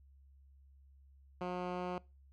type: tone with low-pass filter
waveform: 10% pulse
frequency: 179.8 Hz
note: F#3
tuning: 49 cents flat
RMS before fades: -39 dBFS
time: 1.41-1.98 s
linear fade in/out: 2 ms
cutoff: 2400 Hz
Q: 0.5
effects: noise-tail reverb RT60 0.3 s tail -24 dB re dry + added 68 Hz sine -59 dBFS peak until 2.32 s